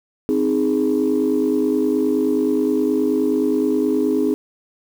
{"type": "chord", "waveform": "sine", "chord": "Ab major", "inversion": "first", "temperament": "equal", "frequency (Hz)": [261.6, 311.1, 415.3], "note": ["C4", "Eb4", "Ab4"], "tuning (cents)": [0, 0, 0], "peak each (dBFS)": -19, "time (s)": [0.29, 4.34], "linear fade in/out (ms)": 0, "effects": ["tanh soft clip ceiling -9 dBFS", "7-bit"]}